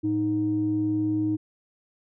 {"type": "tone pair together", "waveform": "sine", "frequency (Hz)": [110, 311.1], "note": ["A2", "D#4"], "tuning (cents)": [0, 0], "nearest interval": "octave + tritone", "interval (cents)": 1800, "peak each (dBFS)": [-30, -22], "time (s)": [0.03, 1.37], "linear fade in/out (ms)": 20, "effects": ["tanh soft clip ceiling -15 dBFS"]}